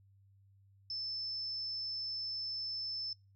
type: tone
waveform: sine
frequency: 5274 Hz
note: E8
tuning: in tune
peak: -37 dBFS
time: 0.9-3.13 s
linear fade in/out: 2 ms
effects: noise-tail reverb RT60 0.3 s tail -24 dB re dry + added 98 Hz sine -62 dBFS peak until 3.35 s